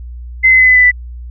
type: tone with pitch steps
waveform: sine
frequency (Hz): 2058 / 2043 / 2027 / 2012 / 1997.1 / 1982.2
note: C7 / C7 / B6 / B6 / B6 / B6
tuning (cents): -29 / -42 / +45 / +32 / +19 / +6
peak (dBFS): -4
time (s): 0.43-0.916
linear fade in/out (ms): 20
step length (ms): 81
effects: added 60 Hz sine -25 dBFS peak until 1.3 s